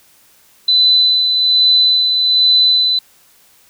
sine tone with tremolo, 4008 Hz, B7, 25 cents sharp, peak -7 dBFS, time 0.68-2.99 s, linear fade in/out 5 ms, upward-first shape sine, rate 1.2 Hz, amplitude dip 40%, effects white hiss -50 dBFS RMS until 3.69 s

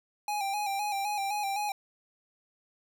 square tone with vibrato, 810 Hz, G#5, 43 cents flat, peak -30 dBFS, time 0.28-1.72 s, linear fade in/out 2 ms, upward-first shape square, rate 3.9 Hz, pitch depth 49 cents each way, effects none

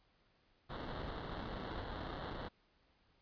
pink noise with sample-and-hold, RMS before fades -44 dBFS, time 0.69-2.49 s, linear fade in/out 20 ms, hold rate 2450 Hz, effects pink hiss -73 dBFS RMS until 3.21 s + resampled to 11025 Hz

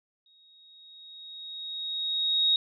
sine tone with exponential growth, 3765 Hz, A#7, 16 cents sharp, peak -19 dBFS, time 0.26-2.56 s, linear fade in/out 2 ms, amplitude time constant 500 ms, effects none

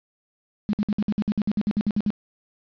sine tone bursts, 208.1 Hz, G#3, 4 cents sharp, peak -19 dBFS, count 15, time 0.69-2.104 s, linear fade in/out 0 ms, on 42 ms, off 56 ms, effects resampled to 11025 Hz + 8-bit

